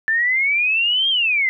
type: exponential two-way sweep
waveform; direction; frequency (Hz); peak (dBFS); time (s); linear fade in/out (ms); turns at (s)
sine; up then down; 1755 to 3247 to 2018; -15; 0.08-1.49; 0; 1.09
effects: none